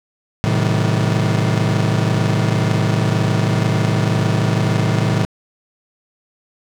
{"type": "chord", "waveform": "40% pulse", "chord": "A diminished seventh", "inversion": "none", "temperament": "just", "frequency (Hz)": [110, 132, 158.4, 190.08], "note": ["A2", "C3", "Eb3", "Gb3"], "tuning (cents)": [0, 16, 31, 47], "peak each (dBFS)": [-17, -21, -19, -22], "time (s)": [0.44, 5.25], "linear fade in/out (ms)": 0, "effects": ["low-pass 7000 Hz 12 dB/octave", "7-bit"]}